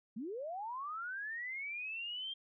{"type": "linear sweep", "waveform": "sine", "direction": "up", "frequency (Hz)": [196, 3207], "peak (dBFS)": -39, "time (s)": [0.16, 2.34], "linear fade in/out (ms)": 10, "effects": []}